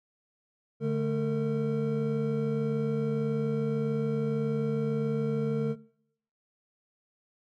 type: tone cluster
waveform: triangle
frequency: 144.8 / 217.9 / 456.1 Hz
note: D3 / A3 / A#4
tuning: -24 / -17 / -38 cents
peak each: -28 / -29 / -28 dBFS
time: 0.8-5.76 s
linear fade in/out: 50 ms
effects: noise-tail reverb RT60 0.7 s tail -21 dB re dry